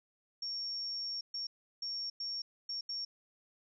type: tone bursts at uneven times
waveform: sine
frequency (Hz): 5510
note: F8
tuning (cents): -24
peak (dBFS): -36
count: 6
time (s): 0.42-1.21 / 1.34-1.47 / 1.82-2.1 / 2.2-2.42 / 2.69-2.81 / 2.89-3.05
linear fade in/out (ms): 5
effects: none